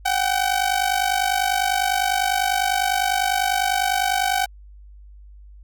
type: ring-modulated tone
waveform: sawtooth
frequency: 761 Hz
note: F#5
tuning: 48 cents sharp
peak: -12 dBFS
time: 0.05-4.46 s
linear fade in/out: 10 ms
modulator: 25 Hz
effects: added 50 Hz sine -41 dBFS peak until 5.63 s